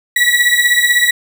35% pulse beating tone pair, 1928 / 1944 Hz, B6 / B6, -42 / -28 cents, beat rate 16 Hz, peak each -11 dBFS, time 0.16-1.11 s, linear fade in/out 5 ms, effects none

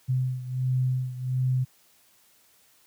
sine beating tone pair, 127.9 / 129.3 Hz, C3 / C3, -39 / -20 cents, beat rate 1.4 Hz, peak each -25 / -29 dBFS, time 0.08-1.65 s, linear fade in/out 20 ms, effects white hiss -61 dBFS RMS until 2.86 s + high-pass 60 Hz 12 dB/octave

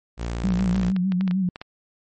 sawtooth tone, 58.2 Hz, A#1, 2 cents flat, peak -22 dBFS, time 0.17-0.93 s, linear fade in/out 50 ms
sine tone with vibrato, 185.7 Hz, F#3, 7 cents sharp, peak -19 dBFS, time 0.44-1.49 s, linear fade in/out 2 ms, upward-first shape sine, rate 6.6 Hz, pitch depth 72 cents each way
clicks, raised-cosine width 0.3 ms, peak -18 dBFS, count 10, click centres 0.595 / 0.757 / 0.833 / 0.964 / 1.121 / 1.21 / 1.278 / 1.311 / 1.559 / 1.615 s
effects MP3 32 kbps

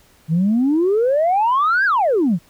sine exponential two-way sweep, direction up then down, 152.5 to 1661.2 to 152.5 Hz, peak -12 dBFS, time 0.28-2.39 s, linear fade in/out 50 ms, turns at 1.85 s, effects tanh soft clip ceiling -10 dBFS + pink hiss -53 dBFS RMS until 2.49 s

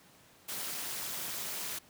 white noise with amplitude modulation, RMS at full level -35 dBFS, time 0.48-1.79 s, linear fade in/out 10 ms, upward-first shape sine, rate 226 Hz, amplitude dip 75%, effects pink hiss -60 dBFS RMS until 1.89 s + high-pass 100 Hz 12 dB/octave

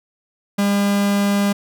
45% pulse tone, 201.5 Hz, G3, 48 cents sharp, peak -15 dBFS, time 0.58-1.53 s, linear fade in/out 10 ms, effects none

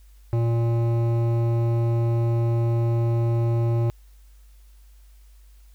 sine tone with hard clipping, 116.54 Hz, A#2, in tune, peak -21 dBFS, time 0.33-3.9 s, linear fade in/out 0 ms, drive 13 dB, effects added 50 Hz sine -47 dBFS peak until 5.74 s + white hiss -63 dBFS RMS until 5.74 s

